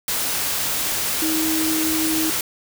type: tone in noise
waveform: sine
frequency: 316.9 Hz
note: D#4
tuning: 32 cents sharp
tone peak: -21 dBFS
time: 1.22-2.3 s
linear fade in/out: 2 ms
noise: white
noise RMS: -23 dBFS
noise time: 0.08-2.41 s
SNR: -1 dB
effects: none